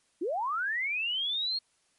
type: linear sweep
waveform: sine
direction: up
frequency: 296.1 to 4310 Hz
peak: -28 dBFS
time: 0.21-1.59 s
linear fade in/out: 10 ms
effects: white hiss -70 dBFS RMS until 1.98 s + MP3 48 kbps